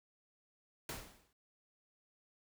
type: noise with exponential decay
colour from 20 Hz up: pink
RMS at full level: -40 dBFS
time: 0.89-1.33 s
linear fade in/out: 2 ms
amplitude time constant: 94 ms
effects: none